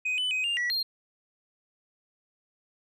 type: tone with pitch steps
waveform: sine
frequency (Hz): 2506 / 2999 / 2517 / 2801 / 1940 / 4206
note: D#7 / F#7 / D#7 / F7 / B6 / C8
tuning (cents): +12 / +23 / +19 / +4 / -31 / +8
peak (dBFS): -23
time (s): 0.05-0.83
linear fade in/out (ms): 10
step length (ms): 130
effects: tanh soft clip ceiling -25 dBFS